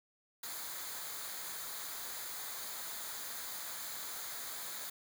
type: noise with comb filter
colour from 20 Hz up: white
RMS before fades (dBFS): -43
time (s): 0.43-4.9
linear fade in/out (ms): 5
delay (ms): 0.36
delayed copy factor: -0.6
effects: none

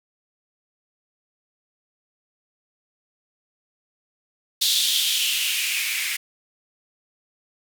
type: noise with band-pass filter sweep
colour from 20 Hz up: violet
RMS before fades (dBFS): -23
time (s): 4.61-6.17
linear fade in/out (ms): 10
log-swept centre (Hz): 3800 to 2100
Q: 4.3
effects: none

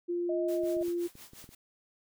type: tone with pitch glide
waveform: sine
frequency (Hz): 348.6 to 346.6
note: F4 to F4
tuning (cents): -3 to -13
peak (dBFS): -29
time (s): 0.08-1.08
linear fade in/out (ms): 20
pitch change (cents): -10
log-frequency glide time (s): 0.34-0.84
type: tone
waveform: sine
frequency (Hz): 630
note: D#5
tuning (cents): +21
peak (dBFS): -32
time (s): 0.29-0.83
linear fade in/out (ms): 5
type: noise with tremolo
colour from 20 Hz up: white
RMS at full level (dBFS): -49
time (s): 0.48-1.55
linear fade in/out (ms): 5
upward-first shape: sine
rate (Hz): 5.7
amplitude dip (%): 85
type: clicks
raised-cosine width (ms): 3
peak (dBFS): -39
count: 8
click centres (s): 0.636 / 0.768 / 0.812 / 0.882 / 1.154 / 1.334 / 1.442 / 1.491
effects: none

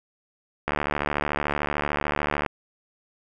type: click train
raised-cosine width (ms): 0.5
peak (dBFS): -9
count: 132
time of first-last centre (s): 0.68-2.462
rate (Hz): 73.5
effects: none

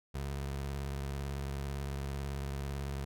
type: tone with vibrato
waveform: 25% pulse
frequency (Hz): 69.3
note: C#2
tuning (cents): 0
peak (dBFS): -32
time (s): 0.14-3.05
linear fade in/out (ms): 10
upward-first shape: sine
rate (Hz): 18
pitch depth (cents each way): 73
effects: none

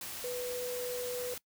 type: tone in noise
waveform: sine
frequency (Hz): 493.9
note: B4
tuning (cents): 0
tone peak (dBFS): -35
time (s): 0.24-1.34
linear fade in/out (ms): 2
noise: white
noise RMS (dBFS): -42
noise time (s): 0.01-1.38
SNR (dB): +4
effects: noise-tail reverb RT60 0.1 s tail -21 dB re dry

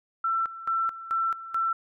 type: tone with tremolo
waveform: sine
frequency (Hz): 1341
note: E6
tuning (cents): +29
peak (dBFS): -23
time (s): 0.24-1.73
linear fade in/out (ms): 5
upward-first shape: square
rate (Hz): 2.3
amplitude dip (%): 80
effects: none

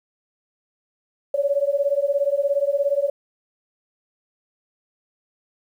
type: beating tone pair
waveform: sine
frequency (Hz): 556 / 573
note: C#5 / D5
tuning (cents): +5 / -43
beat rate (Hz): 17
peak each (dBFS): -21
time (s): 1.34-3.1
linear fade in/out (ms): 5
effects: 9-bit

